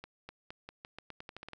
accelerating click train, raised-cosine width 0.3 ms, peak -28 dBFS, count 13, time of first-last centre 0.04-1.533 s, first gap 250 ms, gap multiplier 0.86, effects none

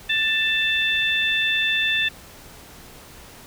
harmonic tone, 885 Hz, A5, 10 cents sharp, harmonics 2 / 3 / 4, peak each -23 / -23 / -23 dBFS, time 0.09-2.09 s, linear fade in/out 10 ms, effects pink hiss -44 dBFS RMS until 3.46 s

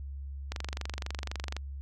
click train, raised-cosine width 0.2 ms, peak -18 dBFS, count 26, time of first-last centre 0.52-1.566 s, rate 23.9 Hz, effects added 69 Hz sine -37 dBFS peak until 1.81 s

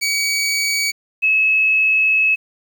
20% pulse / sine tone pair in turn, 2266 / 2584 Hz, C#7 / E7, +37 / -35 cents, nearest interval major second, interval 228 cents, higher second, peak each -12 dBFS, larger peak neither, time 0.01-0.92 / 1.22-2.36 s, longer second, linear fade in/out 20 ms, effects 8-bit

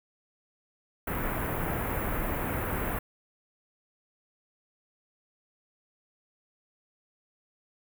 pink band-stop noise, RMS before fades -31 dBFS, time 1.07-2.99 s, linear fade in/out 5 ms, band 2100 to 13000 Hz, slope 24 dB/octave, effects none

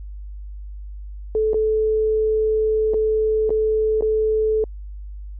sine tone with dropouts, 435.1 Hz, A4, 19 cents flat, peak -16 dBFS, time 1.35-4.64 s, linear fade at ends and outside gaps 1 ms, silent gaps 1.533-1.543 / 2.936-2.942 / 3.494-3.504 / 4.009-4.023 s, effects added 50 Hz sine -31 dBFS peak until 5.39 s

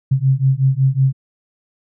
sine beating tone pair, 131.1 / 136.5 Hz, C3 / C#3, +4 / -26 cents, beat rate 5.4 Hz, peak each -15 dBFS, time 0.11-1.13 s, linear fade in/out 10 ms, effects none

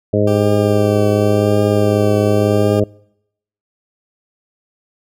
harmonic tone, 103.83 Hz, G#2, in tune, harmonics 1 / 2 / 3 / 4 / 5 / 6, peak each -17 / -19 / -20 / -17 / -19 / -19 dBFS, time 0.13-2.84 s, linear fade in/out 5 ms
20% pulse tone with vibrato, 392 Hz, G4, in tune, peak -19 dBFS, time 0.27-2.8 s, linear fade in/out 5 ms, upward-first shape triangle, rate 0.91 Hz, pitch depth 40 cents each way
effects noise-tail reverb RT60 0.8 s tail -26 dB re dry

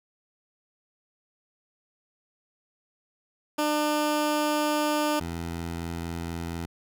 15% pulse tone pair in turn, 300 / 84.18 Hz, D4 / E2, +37 / +37 cents, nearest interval octave + minor seventh, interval 2200 cents, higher first, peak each -17 / -25 dBFS, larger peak first, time 3.58-5.2 / 5.2-6.66 s, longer first, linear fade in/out 10 ms, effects none

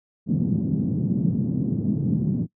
white band-pass noise, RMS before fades -23 dBFS, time 0.26-2.47 s, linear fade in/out 50 ms, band 130 to 220 Hz, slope 24 dB/octave, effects noise-tail reverb RT60 0.1 s tail -22 dB re dry

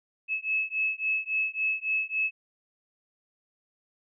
sine beating tone pair, 2590 / 2593.6 Hz, E7 / E7, -31 / -29 cents, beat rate 3.6 Hz, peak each -29 dBFS, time 0.28-2.31 s, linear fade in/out 50 ms, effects none

